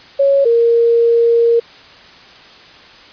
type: tone pair in turn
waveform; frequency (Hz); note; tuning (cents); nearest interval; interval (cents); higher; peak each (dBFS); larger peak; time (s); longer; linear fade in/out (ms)
sine; 554.4 / 466.2; C#5 / A#4; 0 / 0; minor third; 300; first; -8; neither; 0.19-0.45 / 0.45-1.6; second; 10
effects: white hiss -40 dBFS RMS until 3.12 s + resampled to 11025 Hz